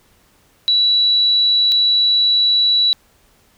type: tone pair in turn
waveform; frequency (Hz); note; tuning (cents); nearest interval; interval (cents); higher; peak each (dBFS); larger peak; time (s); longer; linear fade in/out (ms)
sine; 3931 / 3931; B7 / B7; -9 / -9; unison; 0; neither; -11; neither; 0.68-1.72 / 1.72-2.93; second; 0
effects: pink hiss -55 dBFS RMS until 3.57 s